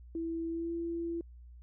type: tone with pitch glide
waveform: sine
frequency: 330 to 336.7 Hz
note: E4 to E4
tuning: +2 to +37 cents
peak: -33 dBFS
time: 0.15-1.21 s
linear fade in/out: 2 ms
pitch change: +35 cents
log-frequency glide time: 0.49-0.72 s
effects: added 60 Hz sine -49 dBFS peak until 1.62 s